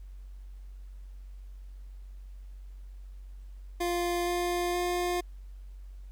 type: tone with pitch steps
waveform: 25% pulse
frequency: 349.2 / 351.6 / 354.1 Hz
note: F4 / F4 / F4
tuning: 0 / +12 / +24 cents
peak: -24 dBFS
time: 3.8-5.21 s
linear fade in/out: 10 ms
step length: 470 ms
effects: added 47 Hz sine -42 dBFS peak until 6.11 s + pink hiss -69 dBFS RMS until 6.11 s